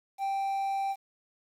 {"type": "tone with quantisation", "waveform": "triangle", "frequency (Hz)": 784, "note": "G5", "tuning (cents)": 0, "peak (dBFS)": -26, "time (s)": [0.18, 0.96], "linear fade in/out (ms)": 50, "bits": 9, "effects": ["AAC 48 kbps"]}